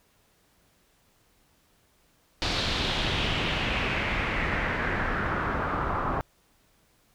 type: noise with low-pass filter sweep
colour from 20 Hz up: pink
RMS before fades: -28 dBFS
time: 2.42-6.21 s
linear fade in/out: 0 ms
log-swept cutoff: 4300 to 1100 Hz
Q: 2.7
effects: pink hiss -65 dBFS RMS until 7.14 s